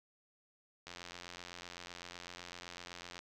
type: click train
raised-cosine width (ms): 0.2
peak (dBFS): -29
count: 205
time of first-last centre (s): 0.87-3.191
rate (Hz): 87.9
effects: none